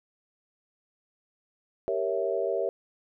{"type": "chord", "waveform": "sine", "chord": "G diminished seventh", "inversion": "none", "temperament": "equal", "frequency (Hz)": [392, 466.2, 554.4, 659.3], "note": ["G4", "Bb4", "Db5", "Fb5"], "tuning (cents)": [0, 0, 0, 0], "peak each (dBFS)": -31, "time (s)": [1.88, 2.69], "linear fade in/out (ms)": 0, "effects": []}